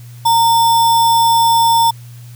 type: tone with sample-and-hold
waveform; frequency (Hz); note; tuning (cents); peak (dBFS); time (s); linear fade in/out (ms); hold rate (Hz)
sine; 920; A#5; -23; -8; 0.25-1.91; 10; 4410
effects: added 120 Hz sine -32 dBFS peak until 2.35 s + white hiss -46 dBFS RMS until 2.35 s